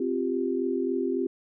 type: chord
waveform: sine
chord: C suspended fourth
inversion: none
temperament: just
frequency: 261.6 / 348.8 / 392.4 Hz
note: C4 / F4 / G4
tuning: 0 / -2 / +2 cents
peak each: -29 dBFS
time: 0-1.27 s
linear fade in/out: 5 ms
effects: none